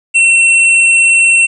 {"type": "tone", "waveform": "square", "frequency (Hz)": 2709, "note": "E7", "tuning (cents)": 47, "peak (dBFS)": -6, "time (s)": [0.14, 1.47], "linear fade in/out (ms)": 20, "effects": ["resampled to 24000 Hz", "8-bit"]}